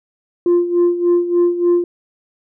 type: tone with tremolo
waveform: sine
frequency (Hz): 349.2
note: F4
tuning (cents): 0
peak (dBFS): -7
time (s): 0.46-1.84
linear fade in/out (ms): 2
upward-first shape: sine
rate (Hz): 3.4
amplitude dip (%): 75
effects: tanh soft clip ceiling -8 dBFS